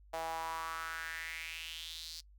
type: tone with high-pass filter sweep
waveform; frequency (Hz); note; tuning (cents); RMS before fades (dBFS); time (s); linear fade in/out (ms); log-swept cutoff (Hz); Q
sawtooth; 162.9; E3; -20; -42; 0.13-2.21; 10; 690 to 4700; 4.4
effects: noise-tail reverb RT60 0.1 s tail -22 dB re dry + added 50 Hz sine -57 dBFS peak until 2.38 s